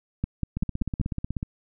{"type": "two click trains", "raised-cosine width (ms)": 5, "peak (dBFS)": [-13, -16], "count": [5, 15], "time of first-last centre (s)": [[0.24, 1.012], [0.57, 1.429]], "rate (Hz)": [5.18, 16.3], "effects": []}